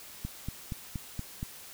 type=click train; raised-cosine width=5 ms; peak=-22 dBFS; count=6; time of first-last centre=0.25-1.429 s; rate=4.24 Hz; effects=white hiss -48 dBFS RMS until 1.73 s